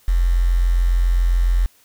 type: tone with quantisation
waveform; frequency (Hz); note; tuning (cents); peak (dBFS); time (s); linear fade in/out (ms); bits
sine; 43.65; F1; 0; -13; 0.08-1.66; 0; 6
effects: white hiss -55 dBFS RMS until 1.84 s